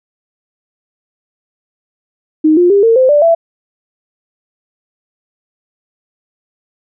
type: tone with pitch steps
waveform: sine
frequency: 311.1 / 353.3 / 401.1 / 455.5 / 517.2 / 587.3 / 666.9 Hz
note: D#4 / F4 / G4 / A#4 / C5 / D5 / E5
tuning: 0 / +20 / +40 / -40 / -20 / 0 / +20 cents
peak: -5 dBFS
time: 2.44-3.35 s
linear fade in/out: 10 ms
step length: 130 ms
effects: none